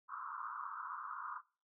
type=band-pass noise; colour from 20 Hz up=white; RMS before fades=-45 dBFS; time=0.08-1.42 s; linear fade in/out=50 ms; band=980 to 1400 Hz; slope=96 dB/octave; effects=noise-tail reverb RT60 0.4 s tail -23 dB re dry